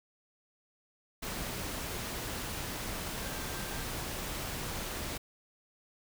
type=tone in noise; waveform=sine; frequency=1579 Hz; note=G6; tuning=12 cents sharp; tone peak=-49 dBFS; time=3.22-3.85 s; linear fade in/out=10 ms; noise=pink; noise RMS=-38 dBFS; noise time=1.22-5.18 s; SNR=-14 dB; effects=none